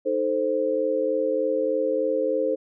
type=chord; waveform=sine; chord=A diminished; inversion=second; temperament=equal; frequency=311.1 / 440 / 523.3 Hz; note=Eb4 / A4 / C5; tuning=0 / 0 / 0 cents; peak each=-29 / -26 / -23 dBFS; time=0.05-2.56 s; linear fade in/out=20 ms; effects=none